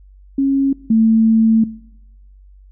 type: tone pair in turn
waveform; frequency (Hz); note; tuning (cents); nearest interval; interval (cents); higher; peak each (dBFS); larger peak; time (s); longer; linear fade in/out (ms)
sine; 273.5 / 223.1; C#4 / A3; -23 / +24; major third; 353; first; -12 / -9; second; 0.38-0.73 / 0.9-1.64; second; 5
effects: noise-tail reverb RT60 0.9 s tail -21 dB re dry + added 48 Hz sine -41 dBFS peak until 2.71 s